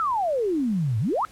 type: exponential two-way sweep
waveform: sine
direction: down then up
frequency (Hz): 1357 to 102.8 to 1357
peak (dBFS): -21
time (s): 0-1.25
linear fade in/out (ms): 0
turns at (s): 0.99
effects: pink hiss -51 dBFS RMS until 1.31 s + low-pass 12000 Hz 12 dB/octave